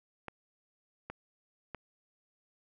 clicks, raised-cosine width 0.5 ms, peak -25 dBFS, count 3, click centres 0.283 / 1.1 / 1.747 s, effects none

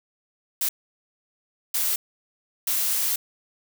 blue noise bursts at uneven times, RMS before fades -24 dBFS, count 3, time 0.61-0.69 / 1.74-1.96 / 2.67-3.16 s, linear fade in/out 5 ms, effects none

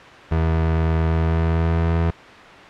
30% pulse tone with pitch glide, 81 to 83.09 Hz, E2 to E2, -30 to +14 cents, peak -14 dBFS, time 0.31-2.11 s, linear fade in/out 10 ms, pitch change +44 cents, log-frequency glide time 1.03-1.96 s, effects white hiss -39 dBFS RMS until 2.69 s + low-pass 2000 Hz 12 dB/octave

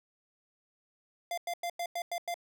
square tone bursts, 693 Hz, F5, 14 cents flat, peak -33 dBFS, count 7, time 1.31-2.342 s, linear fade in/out 2 ms, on 66 ms, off 95 ms, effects none

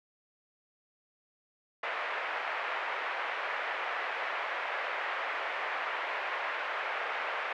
white band-pass noise, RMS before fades -35 dBFS, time 1.83-7.53 s, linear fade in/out 5 ms, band 520 to 2200 Hz, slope 24 dB/octave, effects none

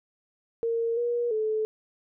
sine tone with pitch steps, 461 / 477.7 / 434.1 Hz, A#4 / A#4 / A4, -19 / +42 / -23 cents, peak -24 dBFS, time 0.63-1.65 s, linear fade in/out 0 ms, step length 340 ms, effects none

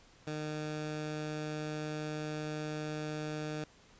15% pulse tone, 152.7 Hz, D#3, 32 cents flat, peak -30 dBFS, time 0.27-3.64 s, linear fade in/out 2 ms, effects pink hiss -61 dBFS RMS until 3.99 s + resampled to 16000 Hz

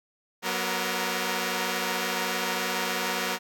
5% pulse tone cluster, 186.2 / 243.3 / 463.8 / 500 Hz, F#3 / B3 / A#4 / B4, +11 / -26 / -9 / +21 cents, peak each -20 / -20 / -20 / -28 dBFS, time 0.42-3.39 s, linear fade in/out 50 ms, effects none

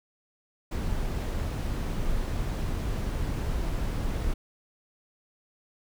brown noise, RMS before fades -29 dBFS, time 0.71-4.34 s, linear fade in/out 10 ms, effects none

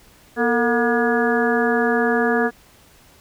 harmonic tone with a mistuned harmonic, 240.1 Hz, B3, 49 cents flat, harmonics 1 / 2 / 3 / 4 / 5 / 6 / 7, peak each -21 / -20 / -24 / -31 / -29 / -28 / -23 dBFS, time 0.36-2.51 s, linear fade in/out 50 ms, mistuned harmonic 2, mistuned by -93 cents, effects pink hiss -51 dBFS RMS until 3.2 s

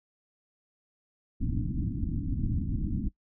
pink low-pass noise, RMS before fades -30 dBFS, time 1.4-3.09 s, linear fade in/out 20 ms, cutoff 310 Hz, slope 96 dB/octave, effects noise-tail reverb RT60 0.1 s tail -20 dB re dry

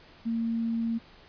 sine tone, 229 Hz, A#3, 31 cents flat, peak -26 dBFS, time 0.25-0.99 s, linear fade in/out 20 ms, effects pink hiss -54 dBFS RMS until 1.28 s + resampled to 11025 Hz

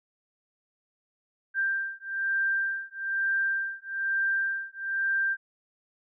sine beating tone pair, 1579 / 1580.1 Hz, G6 / G6, +12 / +13 cents, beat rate 1.1 Hz, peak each -29 dBFS, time 1.54-5.37 s, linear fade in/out 50 ms, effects none

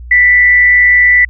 sine tone with frequency modulation, 1975.5 Hz, B6, in tune, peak -4 dBFS, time 0.11-1.25 s, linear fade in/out 5 ms, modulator 173 Hz, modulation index 0.26, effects added 60 Hz sine -26 dBFS peak until 1.29 s

